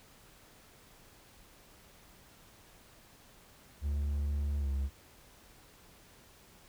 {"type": "tone with pitch glide", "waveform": "triangle", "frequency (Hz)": [72, 68.63], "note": ["D2", "C#2"], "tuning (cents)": [-34, -17], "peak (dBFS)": -28, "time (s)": [3.81, 4.9], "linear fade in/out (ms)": 50, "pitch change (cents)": -83, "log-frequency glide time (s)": [4.6, 4.68], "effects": ["pink hiss -59 dBFS RMS until 6.68 s"]}